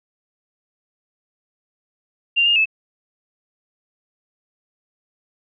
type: tone with pitch steps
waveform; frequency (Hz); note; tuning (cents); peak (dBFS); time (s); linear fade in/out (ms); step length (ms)
sine; 2783 / 2829 / 2610; F7 / F7 / E7; -7 / +22 / -18; -13; 2.36-2.657; 20; 99
effects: none